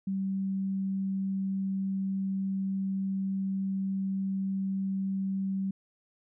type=tone; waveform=sine; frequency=193.1 Hz; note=G3; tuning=26 cents flat; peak=-28 dBFS; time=0.07-5.71 s; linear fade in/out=5 ms; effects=none